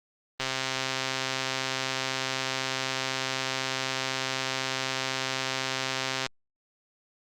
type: click train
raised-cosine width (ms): 0.2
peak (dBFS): -11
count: 775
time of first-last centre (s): 0.4-6.264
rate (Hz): 132
effects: Opus 32 kbps